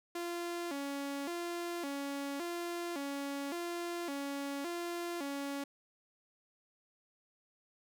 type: tone with vibrato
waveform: sawtooth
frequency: 311.1 Hz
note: D#4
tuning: in tune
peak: -33 dBFS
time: 0.15-5.64 s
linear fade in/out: 5 ms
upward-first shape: square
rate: 0.89 Hz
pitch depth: 180 cents each way
effects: none